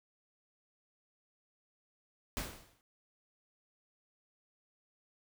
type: noise with exponential decay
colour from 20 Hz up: pink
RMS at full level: -36 dBFS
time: 2.37-2.81 s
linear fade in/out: 0 ms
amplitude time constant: 95 ms
effects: none